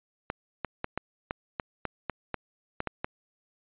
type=clicks; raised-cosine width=0.5 ms; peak=-15 dBFS; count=12; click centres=0.301 / 0.647 / 0.844 / 0.976 / 1.309 / 1.598 / 1.853 / 2.097 / 2.343 / 2.804 / 2.873 / 3.045 s; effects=resampled to 8000 Hz